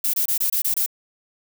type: noise bursts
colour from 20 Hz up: violet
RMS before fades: -21 dBFS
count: 7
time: 0.04-0.862 s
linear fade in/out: 5 ms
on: 96 ms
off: 25 ms
effects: none